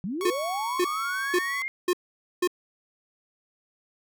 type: linear sweep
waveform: sine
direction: up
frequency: 165.4 to 2142 Hz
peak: -28 dBFS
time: 0.04-1.68 s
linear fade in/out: 0 ms
type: tone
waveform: sawtooth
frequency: 1112 Hz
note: C#6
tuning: 5 cents sharp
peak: -28 dBFS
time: 0.21-1.62 s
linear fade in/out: 0 ms
type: tone bursts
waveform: square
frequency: 358.1 Hz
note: F4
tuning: 43 cents sharp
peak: -21 dBFS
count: 5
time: 0.25-2.475 s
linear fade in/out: 5 ms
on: 53 ms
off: 490 ms
effects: none